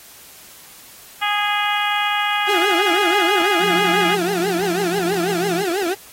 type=harmonic tone; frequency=413.2 Hz; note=G#4; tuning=9 cents flat; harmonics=2 / 3 / 4 / 5 / 6 / 7 / 8; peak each=-22 / -24 / -25 / -26 / -27 / -27 / -28 dBFS; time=1.21-4.16 s; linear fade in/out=20 ms
type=tone with vibrato; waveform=35% pulse; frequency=370 Hz; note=F#4; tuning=in tune; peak=-17 dBFS; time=2.47-5.95 s; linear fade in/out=20 ms; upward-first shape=triangle; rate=6.1 Hz; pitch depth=230 cents each way
type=tone with pitch glide; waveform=35% pulse; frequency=177.2 to 173.05 Hz; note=F3 to F3; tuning=+25 to -16 cents; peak=-26 dBFS; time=3.59-5.65 s; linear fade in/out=50 ms; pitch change=-41 cents; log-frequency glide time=4.62-5.49 s
effects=white hiss -43 dBFS RMS until 6.12 s + AAC 48 kbps